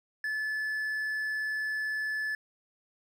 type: tone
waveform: triangle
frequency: 1731 Hz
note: A6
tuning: 29 cents flat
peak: -28 dBFS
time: 0.24-2.35 s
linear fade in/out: 2 ms
effects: none